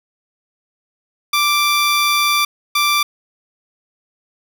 15% pulse tone bursts at uneven times, 1175 Hz, D6, 1 cent sharp, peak -7 dBFS, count 2, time 1.33-2.45 / 2.75-3.03 s, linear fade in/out 5 ms, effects none

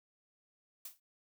blue noise with exponential decay, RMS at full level -41 dBFS, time 0.85-1 s, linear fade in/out 5 ms, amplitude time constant 32 ms, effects none

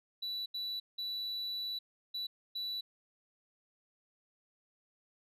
sine tone bursts at uneven times, 3951 Hz, B7, in tune, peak -33 dBFS, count 5, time 0.22-0.46 / 0.54-0.8 / 0.98-1.79 / 2.14-2.27 / 2.55-2.81 s, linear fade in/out 10 ms, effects tanh soft clip ceiling -35 dBFS

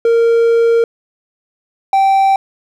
triangle tone pair in turn, 462.9 / 778.5 Hz, A#4 / G5, -12 / -12 cents, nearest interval major sixth, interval 900 cents, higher second, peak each -6 dBFS, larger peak neither, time 0.05-0.84 / 1.93-2.36 s, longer first, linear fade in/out 2 ms, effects none

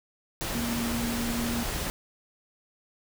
sine tone in noise, 235.1 Hz, A#3, 15 cents sharp, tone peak -29 dBFS, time 0.55-1.63 s, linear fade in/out 0 ms, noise pink, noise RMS -32 dBFS, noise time 0.41-1.9 s, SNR 0 dB, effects none

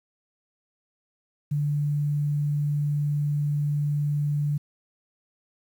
sine tone, 146.5 Hz, D3, 4 cents flat, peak -22 dBFS, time 1.51-4.58 s, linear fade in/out 10 ms, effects 9-bit

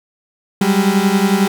35% pulse beating tone pair, 191.1 / 202.1 Hz, G3 / G#3, -44 / -47 cents, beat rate 11 Hz, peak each -13 dBFS, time 0.61-1.48 s, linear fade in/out 5 ms, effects 8-bit

